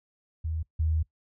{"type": "tone pair in turn", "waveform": "sine", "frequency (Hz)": [80, 79.22], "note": ["D#2", "D#2"], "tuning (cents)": [49, 32], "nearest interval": "unison", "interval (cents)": 17, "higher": "first", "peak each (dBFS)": [-28, -23], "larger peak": "second", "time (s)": [[0.44, 0.63], [0.79, 1.03]], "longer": "second", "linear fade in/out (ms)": 10, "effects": ["noise-tail reverb RT60 0.1 s tail -20 dB re dry"]}